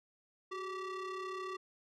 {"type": "ring-modulated tone", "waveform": "square", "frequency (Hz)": 390.5, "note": "G4", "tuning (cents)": -7, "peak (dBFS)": -37, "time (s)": [0.51, 1.57], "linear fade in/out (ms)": 10, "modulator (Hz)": 764, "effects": ["low-pass 5000 Hz 12 dB/octave"]}